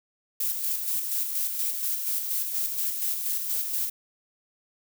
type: noise with tremolo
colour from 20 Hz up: violet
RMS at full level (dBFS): -27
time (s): 0.4-3.9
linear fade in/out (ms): 5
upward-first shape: square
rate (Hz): 4.2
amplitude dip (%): 40
effects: none